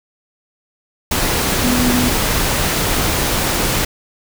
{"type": "tone in noise", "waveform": "sine", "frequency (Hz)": 246.9, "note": "B3", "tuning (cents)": 0, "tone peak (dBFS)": -15, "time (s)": [1.64, 2.09], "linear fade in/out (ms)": 5, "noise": "pink", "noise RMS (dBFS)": -17, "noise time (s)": [1.11, 3.85], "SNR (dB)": -1, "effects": []}